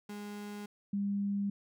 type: tone pair in turn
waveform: 35% pulse / sine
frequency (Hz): 206.3 / 200.8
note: G#3 / G3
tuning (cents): -11 / +42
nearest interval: unison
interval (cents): 47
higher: first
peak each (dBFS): -39 / -30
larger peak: second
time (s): 0.09-0.66 / 0.93-1.5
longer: neither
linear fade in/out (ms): 5
effects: none